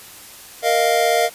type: chord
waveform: square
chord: Bb suspended fourth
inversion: none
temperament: equal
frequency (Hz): 466.2 / 622.3 / 698.5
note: Bb4 / Eb5 / F5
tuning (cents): 0 / 0 / 0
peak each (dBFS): -21 / -21 / -18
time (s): 0.62-1.3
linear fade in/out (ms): 50
effects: white hiss -40 dBFS RMS until 1.34 s + resampled to 32000 Hz